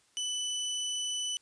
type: tone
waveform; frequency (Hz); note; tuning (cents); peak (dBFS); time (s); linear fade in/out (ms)
25% pulse; 2989; F#7; +17; -28; 0.17-1.37; 0
effects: white hiss -67 dBFS RMS until 1.41 s + resampled to 22050 Hz